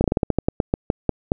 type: slowing click train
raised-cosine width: 2 ms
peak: -4 dBFS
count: 14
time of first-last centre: 0.01-1.319 s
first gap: 31 ms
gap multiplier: 1.18
effects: none

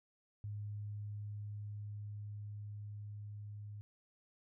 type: tone with level ramp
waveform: sine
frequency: 103.83 Hz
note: G#2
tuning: in tune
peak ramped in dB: -40 to -45 dBFS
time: 0.44-3.81 s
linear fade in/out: 0 ms
effects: none

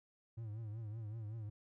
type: tone with vibrato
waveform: triangle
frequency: 109.4 Hz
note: A2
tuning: 9 cents flat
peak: -40 dBFS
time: 0.37-1.5 s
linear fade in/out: 10 ms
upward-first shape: triangle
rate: 5.3 Hz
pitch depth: 120 cents each way
effects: none

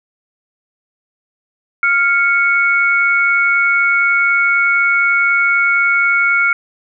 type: tone pair together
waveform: sine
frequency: 1396.9 / 2214 Hz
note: F6 / C#7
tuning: 0 / -3 cents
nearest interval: minor sixth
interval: 797 cents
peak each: -13 dBFS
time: 1.83-6.53 s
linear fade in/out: 2 ms
effects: none

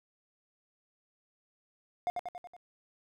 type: tone with echo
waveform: triangle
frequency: 712 Hz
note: F5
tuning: 33 cents sharp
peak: -26 dBFS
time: 2.07-2.1 s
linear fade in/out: 0 ms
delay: 93 ms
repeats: 5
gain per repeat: -4 dB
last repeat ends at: 2.565 s
effects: none

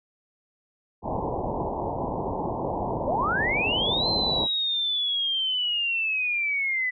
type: low-pass noise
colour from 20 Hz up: white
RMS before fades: -29 dBFS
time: 1.02-4.48 s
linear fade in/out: 50 ms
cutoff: 990 Hz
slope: 96 dB/octave
type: linear two-way sweep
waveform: sine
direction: up then down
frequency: 488.5 to 4131 to 1979 Hz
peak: -23 dBFS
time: 3.06-6.91 s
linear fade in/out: 20 ms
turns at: 4.08 s
effects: none

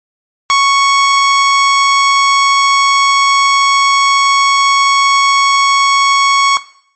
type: tone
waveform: sawtooth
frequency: 1108.7 Hz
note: C#6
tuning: in tune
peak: -3 dBFS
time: 0.5-6.57 s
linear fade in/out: 0 ms
effects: noise-tail reverb RT60 0.6 s tail -17 dB re dry + MP3 32 kbps

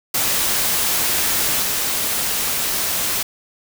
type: noise with level steps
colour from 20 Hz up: white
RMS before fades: -19 / -21 dBFS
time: 0.14-3.23 s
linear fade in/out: 5 ms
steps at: 1.62 s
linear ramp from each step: 2 ms
effects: none

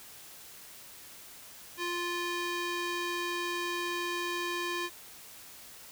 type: tone with band-pass filter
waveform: square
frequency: 349.2 Hz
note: F4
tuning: in tune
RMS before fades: -34 dBFS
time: 1.77-4.9 s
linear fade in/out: 50 ms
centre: 2500 Hz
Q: 0.61
effects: white hiss -50 dBFS RMS until 5.91 s

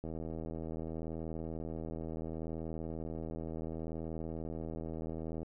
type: click train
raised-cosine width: 2 ms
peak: -28 dBFS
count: 436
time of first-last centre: 0.04-5.43 s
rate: 80.7 Hz
effects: none

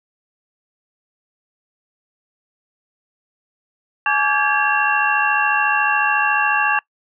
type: tone cluster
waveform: sine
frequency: 845 / 1153 / 1608 / 1682 / 2731 Hz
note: G#5 / D6 / G6 / G#6 / F7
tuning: +30 / -32 / +44 / +22 / -39 cents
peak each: -21 dBFS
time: 4.06-6.79 s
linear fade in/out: 2 ms
effects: noise-tail reverb RT60 0.1 s tail -24 dB re dry

